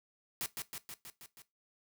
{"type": "noise with echo", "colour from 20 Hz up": "white", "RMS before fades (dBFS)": -37, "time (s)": [0.41, 0.46], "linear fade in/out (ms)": 0, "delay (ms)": 160, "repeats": 6, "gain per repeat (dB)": -3, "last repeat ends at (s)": 1.42, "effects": ["noise-tail reverb RT60 0.2 s tail -17 dB re dry"]}